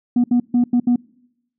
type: tone bursts at uneven times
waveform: sine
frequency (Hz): 243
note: B3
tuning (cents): -28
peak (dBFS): -10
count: 5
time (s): 0.16-0.24 / 0.31-0.4 / 0.54-0.64 / 0.73-0.8 / 0.87-0.96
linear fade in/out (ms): 5
effects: noise-tail reverb RT60 0.9 s tail -26 dB re dry + tanh soft clip ceiling -10 dBFS